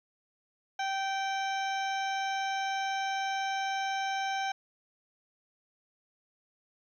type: harmonic tone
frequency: 778 Hz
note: G5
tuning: 13 cents flat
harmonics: 1 / 2 / 3 / 4 / 5 / 7 / 8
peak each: -31 / -37 / -41 / -43 / -45 / -48 / -49 dBFS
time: 0.79-4.52 s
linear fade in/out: 5 ms
effects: 11-bit